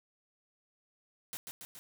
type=noise with echo; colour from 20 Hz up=white; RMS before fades=-41 dBFS; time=1.33-1.37 s; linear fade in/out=0 ms; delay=140 ms; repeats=3; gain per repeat=-3 dB; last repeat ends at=1.79 s; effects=none